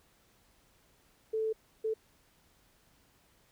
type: tone bursts at uneven times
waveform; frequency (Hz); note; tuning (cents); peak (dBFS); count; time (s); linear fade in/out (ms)
sine; 440; A4; 0; -29; 2; 1.33-1.53 / 1.84-1.94; 10
effects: pink hiss -67 dBFS RMS until 3.51 s